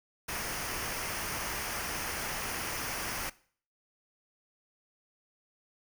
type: noise with comb filter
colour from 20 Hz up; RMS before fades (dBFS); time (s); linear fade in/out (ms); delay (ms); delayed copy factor
pink; -36; 0.28-3.3; 10; 0.26; -0.55
effects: noise-tail reverb RT60 0.5 s tail -20 dB re dry